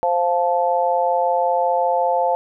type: chord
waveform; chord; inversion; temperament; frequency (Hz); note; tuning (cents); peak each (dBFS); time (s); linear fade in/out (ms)
sine; F major; second; just; 523.8 / 698.5 / 873.1; C5 / F5 / A5; +2 / 0 / -14; -20; 0.03-2.35; 0
effects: none